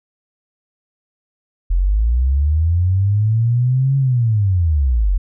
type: linear two-way sweep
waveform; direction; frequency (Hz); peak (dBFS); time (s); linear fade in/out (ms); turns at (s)
sine; up then down; 41.2 to 138.1 to 41.2; -12; 1.7-5.18; 10; 3.97
effects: none